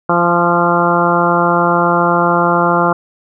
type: harmonic tone with a mistuned harmonic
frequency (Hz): 172.7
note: F3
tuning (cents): -19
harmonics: 1 / 2 / 3 / 4 / 5 / 6 / 7 / 8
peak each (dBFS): -18 / -18 / -18 / -18 / -18 / -18 / -18 / -18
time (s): 0.09-2.93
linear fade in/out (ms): 5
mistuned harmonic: 6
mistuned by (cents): +19
effects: none